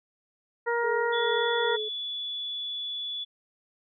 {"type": "harmonic tone", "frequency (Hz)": 471.2, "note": "A#4", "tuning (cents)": 19, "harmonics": [1, 2, 3, 4], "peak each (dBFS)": [-27, -30, -32, -33], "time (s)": [0.66, 1.77], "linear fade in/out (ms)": 20}
{"type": "tone with tremolo", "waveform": "sine", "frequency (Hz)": 428.9, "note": "A4", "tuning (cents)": -44, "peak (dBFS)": -29, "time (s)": [0.83, 1.89], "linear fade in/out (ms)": 10, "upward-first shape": "sine", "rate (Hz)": 2.5, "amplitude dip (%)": 65}
{"type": "tone", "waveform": "sine", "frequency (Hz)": 3434, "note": "A7", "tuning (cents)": -43, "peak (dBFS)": -31, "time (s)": [1.12, 3.25], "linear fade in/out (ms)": 20}
{"effects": []}